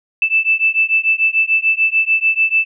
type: beating tone pair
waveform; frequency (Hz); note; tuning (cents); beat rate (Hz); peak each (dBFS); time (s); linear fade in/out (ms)
sine; 2637 / 2643.8; E7 / E7; 0 / +4; 6.8; -15; 0.22-2.65; 2
effects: none